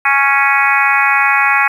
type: harmonic tone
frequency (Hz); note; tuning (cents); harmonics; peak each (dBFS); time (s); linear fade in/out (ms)
277.2; C#4; 0; 3 / 4 / 5 / 6 / 7 / 8 / 9; -17 / -17 / -17 / -17 / -17 / -17 / -17; 0.05-1.68; 5
effects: 7-bit